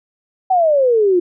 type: exponential sweep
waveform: sine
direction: down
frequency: 770 to 343.4 Hz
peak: -10 dBFS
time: 0.5-1.2 s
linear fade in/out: 10 ms
effects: none